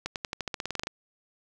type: accelerating click train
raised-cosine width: 0.2 ms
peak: -14 dBFS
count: 14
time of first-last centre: 0.06-0.871 s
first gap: 98 ms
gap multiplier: 0.92
effects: none

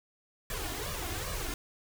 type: noise with flanger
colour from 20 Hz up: pink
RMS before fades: -36 dBFS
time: 0.5-1.54 s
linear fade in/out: 2 ms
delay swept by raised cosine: 1.7 to 2.9 ms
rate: 2.5 Hz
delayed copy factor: +0.95
effects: none

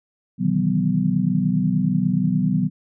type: tone cluster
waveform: sine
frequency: 123.9 / 151.8 / 161.9 / 188.6 / 247.2 Hz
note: B2 / D#3 / E3 / F#3 / B3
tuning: +6 / -42 / -31 / +33 / +2 cents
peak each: -29 / -25 / -24 / -20 / -24 dBFS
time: 0.38-2.7 s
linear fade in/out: 50 ms
effects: none

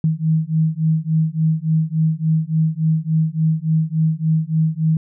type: beating tone pair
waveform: sine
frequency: 157.3 / 160.8 Hz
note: D#3 / E3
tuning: +19 / -43 cents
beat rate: 3.5 Hz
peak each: -18 dBFS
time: 0.04-4.97 s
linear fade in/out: 2 ms
effects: none

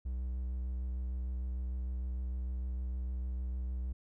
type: tone with vibrato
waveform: triangle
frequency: 62.7 Hz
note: B1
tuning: 27 cents sharp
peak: -32 dBFS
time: 0.05-3.93 s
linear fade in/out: 10 ms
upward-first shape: sine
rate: 6.6 Hz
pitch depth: 20 cents each way
effects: none

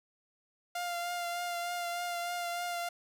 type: tone with vibrato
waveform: sawtooth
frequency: 698.5 Hz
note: F5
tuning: in tune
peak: -30 dBFS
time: 0.75-2.89 s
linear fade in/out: 5 ms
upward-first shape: triangle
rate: 3.3 Hz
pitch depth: 23 cents each way
effects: none

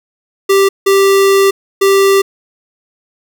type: tone bursts at uneven times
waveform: square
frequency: 392 Hz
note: G4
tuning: in tune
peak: -7 dBFS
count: 3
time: 0.49-0.69 / 0.86-1.51 / 1.81-2.22 s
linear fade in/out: 10 ms
effects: none

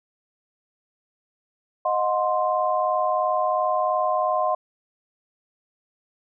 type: chord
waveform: sine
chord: C diminished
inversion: first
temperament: equal with one note detuned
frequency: 622.3 / 725.2 / 1046.5 Hz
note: Eb5 / Gb5 / C6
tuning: 0 / -35 / 0 cents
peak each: -24 dBFS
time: 1.85-4.55 s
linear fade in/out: 5 ms
effects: none

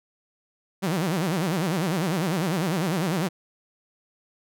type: tone with vibrato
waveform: sawtooth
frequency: 173.6 Hz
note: F3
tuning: 10 cents flat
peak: -19 dBFS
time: 0.82-3.29 s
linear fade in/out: 20 ms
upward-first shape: sine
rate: 10 Hz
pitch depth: 230 cents each way
effects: none

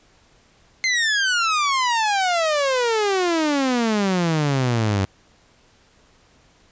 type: exponential sweep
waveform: sawtooth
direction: down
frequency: 2100 to 94.2 Hz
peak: -14 dBFS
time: 0.84-5.05 s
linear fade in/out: 0 ms
effects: pink hiss -56 dBFS RMS until 6.71 s + resampled to 16000 Hz

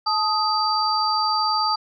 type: tone cluster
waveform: sine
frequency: 864 / 1251 / 4666 Hz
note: A5 / D#6 / D8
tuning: -32 / +9 / -12 cents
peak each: -23 dBFS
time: 0.06-1.76 s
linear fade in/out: 10 ms
effects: none

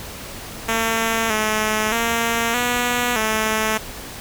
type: tone with pitch steps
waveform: 5% pulse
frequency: 226 / 215.7 / 231.2 / 243.9 / 218.1 Hz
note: A3 / A3 / A#3 / B3 / A3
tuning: +47 / -34 / -14 / -21 / -15 cents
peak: -7 dBFS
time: 0.68-3.78 s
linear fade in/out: 10 ms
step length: 620 ms
effects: pink hiss -34 dBFS RMS until 4.2 s

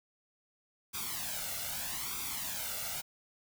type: noise with flanger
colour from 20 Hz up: white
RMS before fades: -38 dBFS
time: 0.93-3.02 s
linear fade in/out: 20 ms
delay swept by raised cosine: 0.84 to 1.45 ms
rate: 0.8 Hz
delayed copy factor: +0.75
effects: none

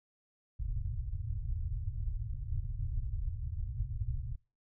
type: low-pass noise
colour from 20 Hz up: pink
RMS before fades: -36 dBFS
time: 0.59-4.36 s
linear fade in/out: 10 ms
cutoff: 130 Hz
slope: 96 dB/octave
effects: noise-tail reverb RT60 0.3 s tail -22 dB re dry

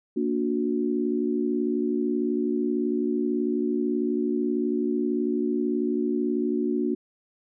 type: chord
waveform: sine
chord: Bb augmented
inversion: none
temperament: just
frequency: 233.1 / 291.4 / 364.2 Hz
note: Bb3 / D4 / F#4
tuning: 0 / -13 / -27 cents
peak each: -27 dBFS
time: 0.16-6.95 s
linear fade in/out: 10 ms
effects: none

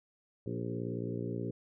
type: harmonic tone with a mistuned harmonic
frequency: 58.7 Hz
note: A#1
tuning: 13 cents sharp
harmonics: 2 / 3 / 4 / 5 / 6 / 7 / 8 / 9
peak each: -39 / -41 / -43 / -42 / -44 / -42 / -47 / -50 dBFS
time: 0.46-1.51 s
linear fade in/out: 5 ms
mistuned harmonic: 7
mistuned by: -23 cents
effects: none

